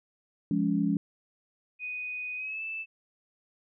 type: chord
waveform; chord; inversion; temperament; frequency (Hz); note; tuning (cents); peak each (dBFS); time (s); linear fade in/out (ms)
sine; Db major; first; equal with one note detuned; 174.61 / 207.7 / 281.7; F3 / Ab3 / Db4; 0 / 0 / +28; -29 / -28 / -28; 0.51-0.97; 2
type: tone with pitch glide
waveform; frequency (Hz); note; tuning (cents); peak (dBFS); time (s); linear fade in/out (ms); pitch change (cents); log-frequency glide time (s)
sine; 2489 to 2637; D#7 to E7; 0 to 0; -33; 1.79-2.86; 50; +100; 2.36-2.62
effects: none